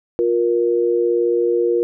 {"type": "tone pair together", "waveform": "sine", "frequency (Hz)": [353.7, 472.1], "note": ["F4", "A#4"], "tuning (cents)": [22, 22], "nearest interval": "perfect fourth", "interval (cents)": 500, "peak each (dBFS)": -17, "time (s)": [0.19, 1.83], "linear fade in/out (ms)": 0, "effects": []}